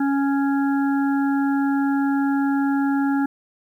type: harmonic tone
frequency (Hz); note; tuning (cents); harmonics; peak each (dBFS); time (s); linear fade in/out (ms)
277.5; C#4; +2; 1 / 3 / 5 / 6; -18 / -28 / -32 / -34; 0-3.26; 5
effects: 9-bit